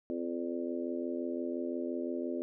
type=harmonic tone with a mistuned harmonic; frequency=85.8 Hz; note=F2; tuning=30 cents flat; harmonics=3 / 4 / 5 / 6 / 7; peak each=-37 / -37 / -42 / -46 / -42 dBFS; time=0.1-2.42 s; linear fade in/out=0 ms; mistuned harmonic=7; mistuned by=-30 cents; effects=none